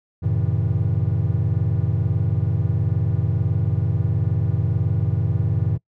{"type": "chord", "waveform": "triangle", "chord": "F# diminished seventh", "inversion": "none", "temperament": "just", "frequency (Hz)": [92.5, 111, 133.2, 159.84], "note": ["F#2", "A2", "C3", "Eb3"], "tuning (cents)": [0, 16, 31, 47], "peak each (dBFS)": [-21, -20, -23, -24], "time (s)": [0.22, 5.78], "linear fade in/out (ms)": 20, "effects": ["noise-tail reverb RT60 0.1 s tail -24 dB re dry"]}